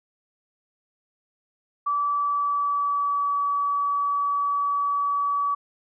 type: tone with pitch glide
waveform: sine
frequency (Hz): 1155 to 1142.4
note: D6 to D6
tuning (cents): -29 to -48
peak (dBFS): -21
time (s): 1.86-5.55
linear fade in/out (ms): 10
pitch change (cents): -19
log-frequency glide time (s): 2.11-3.35
effects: none